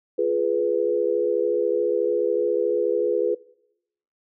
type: chord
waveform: sine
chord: F diminished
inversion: none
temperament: equal with one note detuned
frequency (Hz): 349.2 / 419.9 / 493.9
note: F4 / Ab4 / Cb5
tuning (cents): 0 / +19 / 0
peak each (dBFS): -26 / -23 / -22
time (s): 0.18-3.35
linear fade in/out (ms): 10
effects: noise-tail reverb RT60 0.8 s tail -22 dB re dry